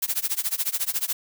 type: noise with tremolo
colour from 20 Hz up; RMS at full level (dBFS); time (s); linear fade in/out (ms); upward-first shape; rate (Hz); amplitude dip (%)
blue; -23; 0.02-1.13; 5; sine; 14; 95
effects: none